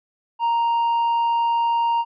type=tone with tanh clipping; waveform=triangle; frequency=932.3 Hz; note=A#5; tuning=in tune; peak=-18 dBFS; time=0.39-2.05 s; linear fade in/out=50 ms; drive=8 dB; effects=none